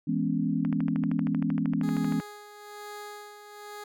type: chord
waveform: sine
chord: C# minor seventh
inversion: first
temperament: equal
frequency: 164.81 / 207.7 / 246.9 / 277.2 Hz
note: E3 / G#3 / B3 / C#4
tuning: 0 / 0 / 0 / 0 cents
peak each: -30 dBFS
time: 0.07-2.21 s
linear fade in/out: 10 ms
type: click train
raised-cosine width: 0.5 ms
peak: -24 dBFS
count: 21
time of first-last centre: 0.65-2.2 s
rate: 12.9 Hz
type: tone with tremolo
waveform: 15% pulse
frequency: 415.3 Hz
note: G#4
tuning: in tune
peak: -32 dBFS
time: 1.83-3.84 s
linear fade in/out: 5 ms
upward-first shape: sine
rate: 1.1 Hz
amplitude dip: 60%
effects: none